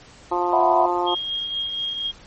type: harmonic tone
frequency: 176.4 Hz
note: F3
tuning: 18 cents sharp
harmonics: 2 / 3 / 4 / 5 / 6 / 7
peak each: -24 / -31 / -27 / -23 / -28 / -32 dBFS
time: 0.31-1.15 s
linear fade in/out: 10 ms
type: chord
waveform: sine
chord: E suspended second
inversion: none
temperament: equal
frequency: 659.3 / 740 / 987.8 Hz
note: E5 / F#5 / B5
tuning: 0 / 0 / 0 cents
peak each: -20 dBFS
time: 0.53-0.86 s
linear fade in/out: 2 ms
type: tone with tremolo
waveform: sine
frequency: 3249 Hz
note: G#7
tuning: 39 cents flat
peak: -22 dBFS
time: 1.06-2.12 s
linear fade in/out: 20 ms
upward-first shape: triangle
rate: 4.2 Hz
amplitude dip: 40%
effects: pink hiss -47 dBFS RMS until 2.26 s + MP3 32 kbps